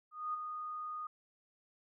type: tone with ADSR envelope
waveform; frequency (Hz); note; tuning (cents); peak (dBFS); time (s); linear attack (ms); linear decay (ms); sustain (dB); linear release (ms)
sine; 1234; D#6; -15; -33; 0.11-1.07; 230; 12; -6; 4
effects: none